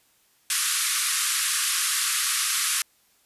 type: band-pass noise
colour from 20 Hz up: white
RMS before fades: -25 dBFS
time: 0.5-2.82 s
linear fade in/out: 2 ms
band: 1100 to 12000 Hz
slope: 96 dB/octave
effects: white hiss -63 dBFS RMS until 3.25 s + resampled to 32000 Hz